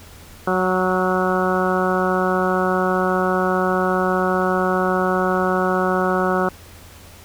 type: harmonic tone with a mistuned harmonic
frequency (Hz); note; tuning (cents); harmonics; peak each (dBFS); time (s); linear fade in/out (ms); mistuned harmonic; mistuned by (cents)
185; F#3; 0; 1 / 2 / 3 / 4 / 5 / 6 / 7 / 8; -23 / -22 / -24 / -25 / -29 / -27 / -25 / -27; 0.47-6.49; 5; 8; -21
effects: added 86 Hz sine -44 dBFS peak until 7.24 s + pink hiss -44 dBFS RMS until 7.24 s